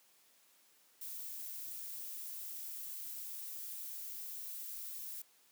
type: noise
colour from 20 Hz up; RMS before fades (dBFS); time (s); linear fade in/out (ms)
violet; -45; 1.01-5.22; 5
effects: white hiss -68 dBFS RMS until 5.51 s + high-pass 200 Hz 12 dB/octave